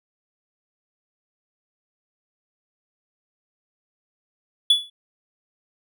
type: tone with exponential decay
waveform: triangle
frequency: 3424 Hz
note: A7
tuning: 48 cents flat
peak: -8 dBFS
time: 4.7-4.9 s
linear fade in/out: 5 ms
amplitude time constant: 43 ms
effects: none